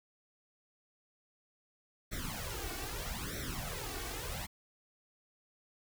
pink noise with flanger, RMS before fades -40 dBFS, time 2.11-4.47 s, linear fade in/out 20 ms, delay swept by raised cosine 0.51 to 2.71 ms, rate 0.79 Hz, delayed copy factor +0.9, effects none

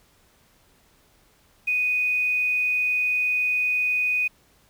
sine tone with quantisation, 2487 Hz, D#7, 1 cent flat, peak -20 dBFS, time 1.67-4.28 s, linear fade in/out 10 ms, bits 8, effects pink hiss -60 dBFS RMS until 4.69 s

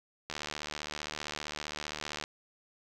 click train, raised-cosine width 0.2 ms, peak -19 dBFS, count 147, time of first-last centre 0.3-2.239 s, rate 75.3 Hz, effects none

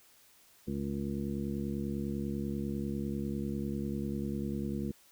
harmonic tone with a mistuned harmonic, 70.1 Hz, C#2, 20 cents sharp, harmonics 1 / 2 / 3 / 4 / 5 / 7, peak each -42 / -40 / -35 / -42 / -41 / -47 dBFS, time 0.67-4.92 s, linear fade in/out 10 ms, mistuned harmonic 7, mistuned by -59 cents, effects white hiss -62 dBFS RMS until 5.11 s

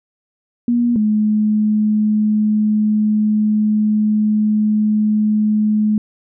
sine tone pair in turn, 239 / 212.9 Hz, A#3 / G#3, +43 / +43 cents, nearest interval major second, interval 200 cents, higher first, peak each -12 dBFS, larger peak neither, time 0.68-0.96 / 0.96-5.98 s, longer second, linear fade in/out 2 ms, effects none

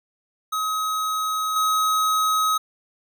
square tone with level steps, 1270 Hz, D#6, 35 cents sharp, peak -23 / -19 dBFS, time 0.52-2.58 s, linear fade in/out 10 ms, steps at 1.56 s, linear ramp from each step 2 ms, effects none

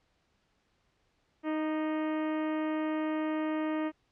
harmonic tone with a mistuned harmonic, 311.1 Hz, D#4, in tune, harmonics 1 / 2 / 3 / 4 / 5 / 6 / 7 / 8 / 9 / 10, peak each -30 / -37 / -42 / -43 / -50 / -46 / -50 / -53 / -56 / -58 dBFS, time 1.43-3.92 s, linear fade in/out 50 ms, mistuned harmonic 4, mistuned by -22 cents, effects pink hiss -73 dBFS RMS until 4.11 s + low-pass 5000 Hz 12 dB/octave

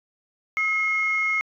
sine tone pair together, 1282 / 2156 Hz, E6 / C#7, -49 / -49 cents, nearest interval major sixth, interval 900 cents, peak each -28 / -20 dBFS, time 0.57-1.41 s, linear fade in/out 0 ms, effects tanh soft clip ceiling -15 dBFS

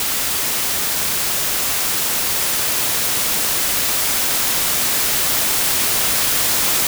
white noise with level ramp, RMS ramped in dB -20 to -17 dBFS, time 0-6.87 s, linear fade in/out 2 ms, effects none

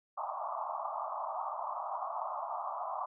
white band-pass noise, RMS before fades -38 dBFS, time 0.17-3.06 s, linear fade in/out 10 ms, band 620 to 1200 Hz, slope 96 dB/octave, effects none

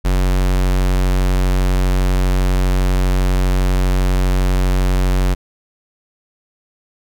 square tone, 46.25 Hz, F#1, in tune, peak -13 dBFS, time 0.04-5.35 s, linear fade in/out 20 ms, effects none

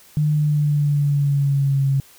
sine tone with pitch glide, 150.7 to 136.61 Hz, D3 to C#3, +45 to -25 cents, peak -15 dBFS, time 0.17-2 s, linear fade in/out 0 ms, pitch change -170 cents, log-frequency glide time 0.33-1.88 s, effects white hiss -49 dBFS RMS until 2.18 s

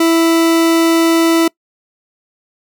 40% pulse tone, 330 Hz, E4, 2 cents sharp, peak -8 dBFS, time 0-1.48 s, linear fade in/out 5 ms, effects noise-tail reverb RT60 0.1 s tail -25 dB re dry

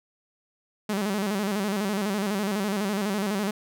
sawtooth tone with vibrato, 202.3 Hz, G#3, 45 cents flat, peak -21 dBFS, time 0.89-3.51 s, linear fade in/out 5 ms, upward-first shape square, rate 12 Hz, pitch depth 82 cents each way, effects none

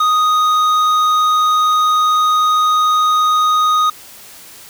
triangle tone with hard clipping, 1244.5 Hz, D#6, in tune, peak -12 dBFS, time 0-3.9 s, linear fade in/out 5 ms, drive 11 dB, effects white hiss -38 dBFS RMS until 4.69 s

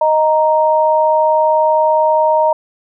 sine tone pair together, 622.3 / 932.4 Hz, D#5 / A#5, 0 / 0 cents, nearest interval perfect fifth, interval 700 cents, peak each -12 dBFS, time 0.01-2.53 s, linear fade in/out 5 ms, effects none

